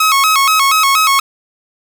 sawtooth tone with vibrato, 1184 Hz, D6, 14 cents sharp, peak -5 dBFS, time 0-1.2 s, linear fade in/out 5 ms, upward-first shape square, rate 4.2 Hz, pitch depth 130 cents each way, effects none

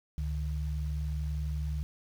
sine tone pair together, 71.5 / 151.5 Hz, D2 / D#3, -46 / -46 cents, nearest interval octave + minor second, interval 1300 cents, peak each -31 / -37 dBFS, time 0.18-1.83 s, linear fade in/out 0 ms, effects 9-bit

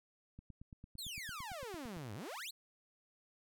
click train, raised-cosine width 5 ms, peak -39 dBFS, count 15, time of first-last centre 0.39-1.968 s, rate 8.87 Hz
sawtooth exponential two-way sweep, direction down then up, 4505 to 95.1 to 4505 Hz, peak -40 dBFS, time 0.98-2.51 s, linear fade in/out 10 ms, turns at 2.14 s
effects none

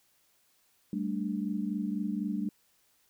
sine chord, G suspended second, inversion none, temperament equal, 196 / 220 / 293.7 Hz, G3 / A3 / D4, 0 / 0 / 0 cents, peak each -33 / -34 / -36 dBFS, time 0.93-2.49 s, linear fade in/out 2 ms, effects white hiss -69 dBFS RMS until 3.09 s

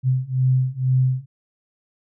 sine beating tone pair, 128.2 / 130.3 Hz, C3 / C3, -35 / -7 cents, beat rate 2.1 Hz, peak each -20 / -19 dBFS, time 0.03-1.26 s, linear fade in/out 50 ms, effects none

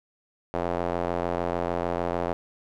square tone with band-pass filter, 43.35 Hz, F1, 12 cents flat, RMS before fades -28 dBFS, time 0.54-2.33 s, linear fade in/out 0 ms, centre 640 Hz, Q 1.5, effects none

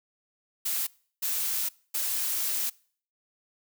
blue noise bursts at uneven times, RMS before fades -29 dBFS, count 3, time 0.65-0.87 / 1.22-1.69 / 1.94-2.7 s, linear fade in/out 10 ms, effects noise-tail reverb RT60 0.5 s tail -24 dB re dry

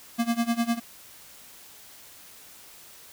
square tone with tremolo, 233.5 Hz, A#3, 3 cents sharp, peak -21 dBFS, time 0.18-0.8 s, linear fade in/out 20 ms, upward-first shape sine, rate 9.9 Hz, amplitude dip 90%, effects white hiss -49 dBFS RMS until 3.12 s

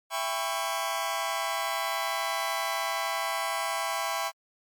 sawtooth chord, C# half-diminished seventh, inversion first, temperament just, 665.2 / 798.3 / 997.9 / 1108.7 Hz, E5 / G5 / B5 / C#6, +16 / +31 / +18 / 0 cents, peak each -30 dBFS, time 0.1-4.32 s, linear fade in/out 50 ms, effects MP3 96 kbps

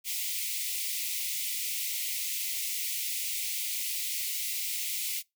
white high-pass noise, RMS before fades -33 dBFS, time 0.04-5.23 s, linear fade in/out 50 ms, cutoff 2000 Hz, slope 96 dB/octave, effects noise-tail reverb RT60 0.2 s tail -24 dB re dry

